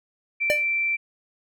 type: tone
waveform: sine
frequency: 2343 Hz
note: D7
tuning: 5 cents flat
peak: -21 dBFS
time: 0.4-0.97 s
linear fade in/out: 20 ms
type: tone with exponential decay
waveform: square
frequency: 597 Hz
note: D5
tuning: 28 cents sharp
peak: -17 dBFS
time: 0.5-0.65 s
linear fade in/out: 0 ms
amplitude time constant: 32 ms
effects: none